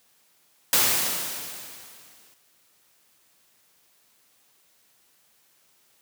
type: noise with exponential decay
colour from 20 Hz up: white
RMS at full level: -18 dBFS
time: 0.73-2.34 s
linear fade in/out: 1 ms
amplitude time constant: 350 ms
effects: white hiss -63 dBFS RMS until 6.01 s + high-pass 100 Hz 12 dB/octave